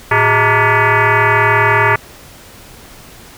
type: tone with frequency modulation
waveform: sine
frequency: 413.1 Hz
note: G#4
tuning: 9 cents flat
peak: -8 dBFS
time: 0.11-1.96 s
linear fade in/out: 5 ms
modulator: 262 Hz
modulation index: 6.9
effects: pink hiss -38 dBFS RMS until 3.37 s